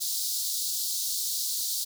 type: high-pass noise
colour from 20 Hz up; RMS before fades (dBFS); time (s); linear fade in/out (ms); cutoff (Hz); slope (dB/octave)
pink; -30; 0-1.85; 20; 3900; 48
effects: none